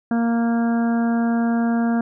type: harmonic tone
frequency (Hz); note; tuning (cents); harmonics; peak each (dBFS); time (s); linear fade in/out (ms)
232.6; A#3; -4; 1 / 2 / 3 / 4 / 5 / 6 / 7; -17 / -32 / -28 / -36 / -39 / -35 / -36; 0.11-2.01; 2
effects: none